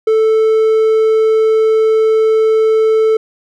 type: tone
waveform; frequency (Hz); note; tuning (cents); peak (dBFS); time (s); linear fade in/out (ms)
triangle; 440; A4; 0; -6; 0.07-3.17; 5
effects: none